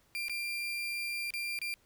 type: tone with dropouts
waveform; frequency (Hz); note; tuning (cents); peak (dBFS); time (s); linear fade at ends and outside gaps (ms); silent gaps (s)
35% pulse; 2379; D7; +22; -32; 0.15-1.74; 0; 0.283-0.296 / 1.305-1.338 / 1.589-1.616
effects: pink hiss -68 dBFS RMS until 1.85 s